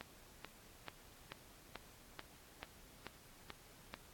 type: click train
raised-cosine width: 0.3 ms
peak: -28 dBFS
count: 10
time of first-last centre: 0.01-3.94 s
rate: 2.29 Hz
effects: pink hiss -61 dBFS RMS until 4.13 s + AAC 64 kbps